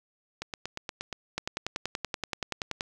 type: two click trains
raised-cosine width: 0.2 ms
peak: -13 / -17 dBFS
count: 16 / 7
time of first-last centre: 1.38-2.809 / 0.42-1.128 s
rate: 10.5 / 8.48 Hz
effects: 9-bit